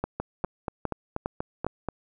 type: two click trains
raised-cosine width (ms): 1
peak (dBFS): -15 / -13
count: 8 / 5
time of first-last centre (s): 0.2-1.887 / 0.04-1.666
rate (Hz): 4.15 / 2.46
effects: none